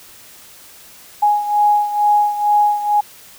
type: beating tone pair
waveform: sine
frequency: 830.6 / 832.8 Hz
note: G#5 / G#5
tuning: 0 / +5 cents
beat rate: 2.2 Hz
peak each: -13 / -18 dBFS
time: 1.22-3.01 s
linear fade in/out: 10 ms
effects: white hiss -42 dBFS RMS until 3.38 s